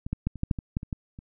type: clicks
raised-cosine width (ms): 5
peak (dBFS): -21 / -15 / -13 / -26 / -14 / -10 / -20 / -14 / -24 / -18 / -29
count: 11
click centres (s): 0.065 / 0.13 / 0.27 / 0.357 / 0.434 / 0.512 / 0.588 / 0.769 / 0.831 / 0.928 / 1.189
effects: none